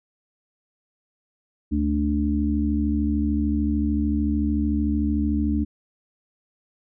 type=harmonic tone; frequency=73.42 Hz; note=D2; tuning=in tune; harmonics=1 / 3 / 4; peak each=-24 / -24 / -24 dBFS; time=1.71-5.65 s; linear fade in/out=20 ms; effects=none